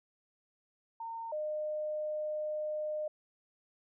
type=tone pair in turn; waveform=sine; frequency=913 / 609.4 Hz; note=A#5 / D#5; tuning=-36 / -36 cents; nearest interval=perfect fifth; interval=700 cents; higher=first; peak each=-38 / -33 dBFS; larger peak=second; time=1-1.32 / 1.32-3.08 s; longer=second; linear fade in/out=5 ms; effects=none